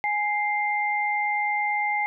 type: tone pair together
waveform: sine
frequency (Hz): 832 / 2097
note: G#5 / C7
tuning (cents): +3 / +3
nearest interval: octave + major third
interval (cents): 1600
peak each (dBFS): -25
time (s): 0.04-2.06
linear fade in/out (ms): 0
effects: none